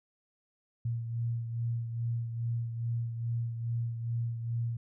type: beating tone pair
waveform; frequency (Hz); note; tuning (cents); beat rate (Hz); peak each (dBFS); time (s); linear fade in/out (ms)
sine; 116.54 / 118.94; A#2 / A#2; 0 / +35; 2.4; -31 / -40; 0.85-4.77; 5
effects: none